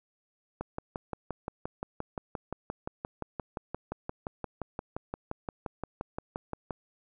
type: click train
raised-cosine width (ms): 1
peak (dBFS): -20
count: 36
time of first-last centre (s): 0.61-6.708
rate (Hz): 5.74
effects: none